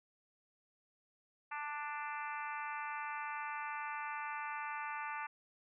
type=harmonic tone; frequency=294.8 Hz; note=D4; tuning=7 cents sharp; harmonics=3 / 4 / 5 / 6 / 7 / 8 / 9; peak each=-43 / -45 / -47 / -49 / -50 / -51 / -52 dBFS; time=1.51-5.27 s; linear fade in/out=10 ms; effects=none